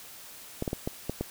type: clicks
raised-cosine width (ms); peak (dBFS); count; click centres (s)
2; -16; 6; 0.624 / 0.678 / 0.731 / 0.875 / 1.096 / 1.21
effects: white hiss -47 dBFS RMS until 1.3 s